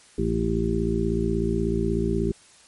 harmonic tone, 56.4 Hz, A1, 44 cents sharp, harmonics 1 / 2 / 3 / 4 / 6 / 7, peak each -28 / -32 / -28 / -28 / -28 / -27 dBFS, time 0.18-2.32 s, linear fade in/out 5 ms, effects white hiss -53 dBFS RMS until 2.67 s + MP3 48 kbps

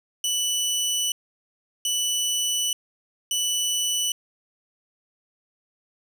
20% pulse tone bursts at uneven times, 2970 Hz, F#7, 6 cents sharp, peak -17 dBFS, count 3, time 0.24-1.12 / 1.85-2.73 / 3.31-4.12 s, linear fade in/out 2 ms, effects none

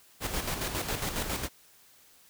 pink noise with tremolo, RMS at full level -31 dBFS, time 0.2-1.49 s, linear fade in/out 50 ms, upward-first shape square, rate 7.3 Hz, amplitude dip 50%, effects white hiss -59 dBFS RMS until 2.29 s

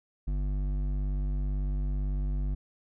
sine tone with hard clipping, 49 Hz, G1, in tune, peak -29 dBFS, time 0.27-2.55 s, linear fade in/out 10 ms, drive 10 dB, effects none

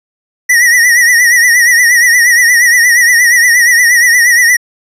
square tone with vibrato, 1918 Hz, A#6, 49 cents sharp, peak -5 dBFS, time 0.49-4.57 s, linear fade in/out 10 ms, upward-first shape triangle, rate 8.5 Hz, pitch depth 93 cents each way, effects resampled to 32000 Hz

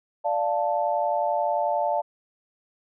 sine chord, D minor, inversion none, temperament equal, 587.3 / 698.5 / 880 Hz, D5 / F5 / A5, 0 / 0 / 0 cents, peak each -26 dBFS, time 0.24-2.02 s, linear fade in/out 20 ms, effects none

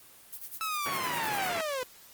violet noise with tremolo, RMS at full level -38 dBFS, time 0.32-1.54 s, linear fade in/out 10 ms, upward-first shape sine, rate 9.9 Hz, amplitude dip 90%
sawtooth linear sweep, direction down, 1318.5 to 493.9 Hz, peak -27 dBFS, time 0.61-1.83 s, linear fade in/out 0 ms
white band-pass noise, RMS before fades -36 dBFS, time 0.86-1.61 s, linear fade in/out 0 ms, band 110 to 2500 Hz, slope 24 dB/octave
effects white hiss -54 dBFS RMS until 2.13 s + Opus 24 kbps

